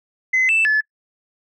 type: tone with pitch steps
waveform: sine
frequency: 2042 / 2649 / 1726 Hz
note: C7 / E7 / A6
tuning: -43 / +8 / -34 cents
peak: -12 dBFS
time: 0.33-0.81 s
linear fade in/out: 10 ms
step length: 160 ms
effects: noise-tail reverb RT60 0.1 s tail -25 dB re dry + tanh soft clip ceiling -11 dBFS